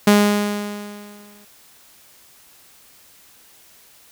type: tone with exponential decay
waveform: sawtooth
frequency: 206.3 Hz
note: G#3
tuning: 11 cents flat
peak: -5 dBFS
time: 0.07-1.45 s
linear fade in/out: 5 ms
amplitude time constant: 300 ms
effects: white hiss -50 dBFS RMS until 4.11 s